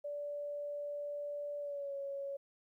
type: tone with pitch glide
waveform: sine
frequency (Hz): 581 to 556.4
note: D5 to C#5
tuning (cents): -19 to +6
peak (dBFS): -38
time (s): 0.04-2.37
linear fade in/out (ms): 10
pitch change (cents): -75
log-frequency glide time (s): 1.59-1.94
effects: 13-bit